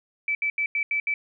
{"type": "tone bursts at uneven times", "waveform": "sine", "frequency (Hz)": 2312, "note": "D7", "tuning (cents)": -28, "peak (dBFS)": -22, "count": 6, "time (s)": [[0.28, 0.35], [0.42, 0.5], [0.58, 0.66], [0.75, 0.83], [0.91, 1], [1.07, 1.14]], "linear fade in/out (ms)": 2, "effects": []}